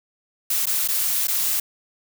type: noise with dropouts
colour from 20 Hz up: blue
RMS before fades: -22 dBFS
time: 0.5-1.6 s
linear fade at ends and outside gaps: 5 ms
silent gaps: 0.657-0.667 / 0.877-0.885 / 1.272-1.281 s
effects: none